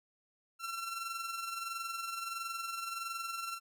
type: tone with amplitude modulation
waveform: sawtooth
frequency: 1355 Hz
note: E6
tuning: 47 cents sharp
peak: -32 dBFS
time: 0.59-3.6 s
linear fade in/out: 50 ms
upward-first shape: sine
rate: 21.5 Hz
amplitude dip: 50%
effects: none